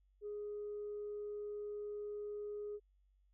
sine tone, 415.3 Hz, G#4, in tune, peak -40 dBFS, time 0.21-2.8 s, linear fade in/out 50 ms, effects tanh soft clip ceiling -37 dBFS + added 48 Hz sine -69 dBFS peak until 3.33 s

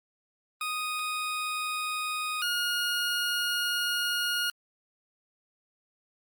20% pulse tone pair in turn, 1244.5 / 1432.4 Hz, D#6 / F6, 0 / +43 cents, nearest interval major second, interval 243 cents, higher second, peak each -25 / -22 dBFS, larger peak second, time 0.61-2.42 / 2.42-4.5 s, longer second, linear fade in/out 2 ms, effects Opus 32 kbps

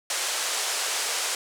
white band-pass noise, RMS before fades -28 dBFS, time 0.1-1.35 s, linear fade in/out 2 ms, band 430 to 9100 Hz, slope 24 dB/octave, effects none

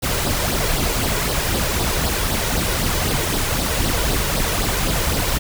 pink noise with flanger, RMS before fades -20 dBFS, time 0.02-5.39 s, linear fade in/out 20 ms, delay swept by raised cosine 0.21 to 2.11 ms, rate 3.9 Hz, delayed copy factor +0.55, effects none

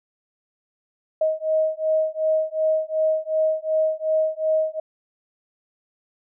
sine beating tone pair, 628 / 630.7 Hz, D#5 / D#5, +16 / +23 cents, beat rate 2.7 Hz, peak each -22 dBFS, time 1.21-4.8 s, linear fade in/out 5 ms, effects none

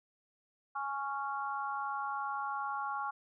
sine chord, Db major, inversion second, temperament just, 831.5 / 1108.7 / 1385.9 Hz, Ab5 / Db6 / F6, +2 / 0 / -14 cents, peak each -38 / -38 / -40 dBFS, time 0.75-3.11 s, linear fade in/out 10 ms, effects none

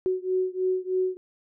sine beating tone pair, 370 / 373.2 Hz, F#4 / F#4, 0 / +15 cents, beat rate 3.2 Hz, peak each -26 / -27 dBFS, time 0.06-1.17 s, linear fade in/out 0 ms, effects none

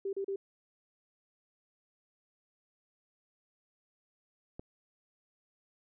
sine tone bursts, 392 Hz, G4, in tune, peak -32 dBFS, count 3, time 0.05-0.36 s, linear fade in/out 5 ms, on 80 ms, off 35 ms
click, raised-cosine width 2 ms, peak -29 dBFS, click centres 4.595 s
effects none

